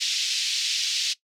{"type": "band-pass noise", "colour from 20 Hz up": "white", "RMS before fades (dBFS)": -26, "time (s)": [0, 1.14], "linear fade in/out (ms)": 20, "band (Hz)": [2800, 5400], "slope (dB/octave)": 24, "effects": ["noise-tail reverb RT60 0.1 s tail -18 dB re dry"]}